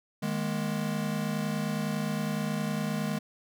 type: chord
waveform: square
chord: D# suspended fourth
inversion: none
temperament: equal with one note detuned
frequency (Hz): 155.56 / 207.7 / 237.4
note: D#3 / G#3 / A#3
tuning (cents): 0 / 0 / +32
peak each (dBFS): -34 / -32 / -37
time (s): 0.22-3.19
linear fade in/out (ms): 10
effects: none